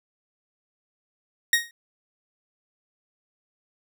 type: tone with exponential decay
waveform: sawtooth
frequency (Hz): 1872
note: A#6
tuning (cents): +7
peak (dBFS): -10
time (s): 1.53-1.71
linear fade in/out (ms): 2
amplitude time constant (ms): 39
effects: none